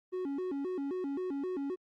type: tone with vibrato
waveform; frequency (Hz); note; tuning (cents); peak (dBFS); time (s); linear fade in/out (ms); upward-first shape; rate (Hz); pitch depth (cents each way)
triangle; 320.4; E4; -49; -31; 0.12-1.76; 20; square; 3.8; 240
effects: Opus 32 kbps